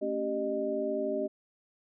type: tone cluster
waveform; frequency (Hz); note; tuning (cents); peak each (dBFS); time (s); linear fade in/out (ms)
sine; 225.4 / 278.4 / 389.8 / 612; A3 / C#4 / G4 / D#5; +42 / +8 / -10 / -29; -39 / -36 / -33 / -32; 0.01-1.28; 20
effects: none